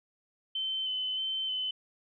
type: tone with vibrato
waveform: sine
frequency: 3060 Hz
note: G7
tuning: 42 cents flat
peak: -30 dBFS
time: 0.55-1.71 s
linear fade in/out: 5 ms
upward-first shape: square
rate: 1.6 Hz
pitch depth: 14 cents each way
effects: none